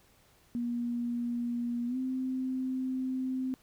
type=tone with pitch glide; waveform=sine; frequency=239 to 259.1 Hz; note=A#3 to C4; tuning=+43 to -17 cents; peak=-30 dBFS; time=0.55-3.54 s; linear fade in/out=0 ms; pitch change=+140 cents; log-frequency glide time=1.87-1.97 s; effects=pink hiss -64 dBFS RMS until 3.62 s